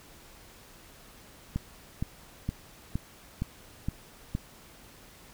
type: click train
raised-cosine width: 5 ms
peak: -17 dBFS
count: 7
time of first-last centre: 1.56-4.351 s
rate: 2.15 Hz
effects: pink hiss -53 dBFS RMS until 5.33 s